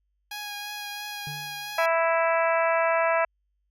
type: tone with vibrato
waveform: 10% pulse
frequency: 826 Hz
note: G#5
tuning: 10 cents flat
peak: -25 dBFS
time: 0.31-1.86 s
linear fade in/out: 5 ms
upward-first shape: triangle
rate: 3 Hz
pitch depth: 17 cents each way
type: tone with exponential decay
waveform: triangle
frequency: 147.6 Hz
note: D3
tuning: 9 cents sharp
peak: -32 dBFS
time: 1.27-1.87 s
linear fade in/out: 0 ms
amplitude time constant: 130 ms
type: harmonic tone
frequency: 330.1 Hz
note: E4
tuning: 2 cents sharp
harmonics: 2 / 3 / 4 / 5 / 6 / 7 / 8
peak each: -23 / -27 / -29 / -31 / -33 / -34 / -35 dBFS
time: 1.78-3.25 s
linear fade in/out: 5 ms
effects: added 50 Hz sine -70 dBFS peak until 3.7 s